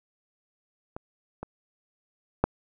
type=clicks; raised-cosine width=1 ms; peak=-22 / -21 / -6 dBFS; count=3; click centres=0.965 / 1.43 / 2.44 s; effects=none